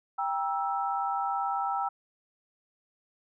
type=chord; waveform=sine; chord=E diminished; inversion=first; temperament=just; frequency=791.1 / 949.3 / 1318.5 Hz; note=G5 / Bb5 / E6; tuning=+16 / +31 / 0 cents; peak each=-30 / -34 / -32 dBFS; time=0.18-1.89 s; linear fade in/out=10 ms; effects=none